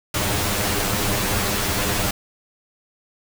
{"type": "noise with comb filter", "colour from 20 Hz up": "pink", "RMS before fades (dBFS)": -22, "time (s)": [0.14, 2.11], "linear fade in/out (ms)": 5, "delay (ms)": 9.9, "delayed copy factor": 0.95, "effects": []}